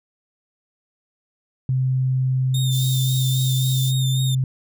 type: tone with pitch glide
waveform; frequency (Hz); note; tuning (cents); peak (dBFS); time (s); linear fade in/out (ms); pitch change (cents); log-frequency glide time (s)
sine; 130 to 130.75; C3 to C3; -11 to -1; -17; 1.69-4.44; 2; +10; 3.53-3.82
type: tone with vibrato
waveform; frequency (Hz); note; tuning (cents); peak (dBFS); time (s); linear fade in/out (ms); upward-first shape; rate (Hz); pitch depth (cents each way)
sawtooth; 3641; A#7; -41; -24; 2.54-4.35; 5; sine; 3.7; 40
type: high-pass noise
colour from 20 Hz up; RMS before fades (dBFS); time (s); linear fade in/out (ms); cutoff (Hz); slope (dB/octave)
white; -33; 2.7-3.93; 50; 3400; 48
effects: none